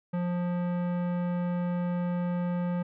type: tone with tanh clipping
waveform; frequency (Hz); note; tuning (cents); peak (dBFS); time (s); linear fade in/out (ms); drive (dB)
sine; 176.4; F3; +18; -29; 0.13-2.83; 10; 17
effects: none